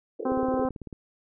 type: band-pass noise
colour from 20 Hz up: pink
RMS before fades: -34 dBFS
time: 0.19-0.65 s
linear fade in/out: 10 ms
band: 360 to 470 Hz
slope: 48 dB/octave
type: harmonic tone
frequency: 259.2 Hz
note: C4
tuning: 16 cents flat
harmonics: 1 / 2 / 3 / 4 / 5 / 6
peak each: -27 / -28 / -32 / -36 / -41 / -48 dBFS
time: 0.25-0.69 s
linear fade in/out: 5 ms
type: click train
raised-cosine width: 3 ms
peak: -26 dBFS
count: 12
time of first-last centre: 0.32-0.928 s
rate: 18.1 Hz
effects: none